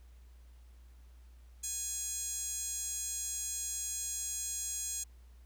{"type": "tone with high-pass filter", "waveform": "15% pulse", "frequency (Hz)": 830.6, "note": "G#5", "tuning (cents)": 0, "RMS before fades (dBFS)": -38, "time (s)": [1.63, 5.04], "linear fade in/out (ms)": 10, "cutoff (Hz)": 6400, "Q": 5.9, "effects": ["added 60 Hz sine -53 dBFS peak until 5.45 s", "pink hiss -70 dBFS RMS until 5.45 s"]}